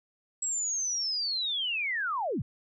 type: linear sweep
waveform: sine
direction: down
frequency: 7770 to 77.78 Hz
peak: -28 dBFS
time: 0.42-2.42 s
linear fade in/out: 5 ms
effects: none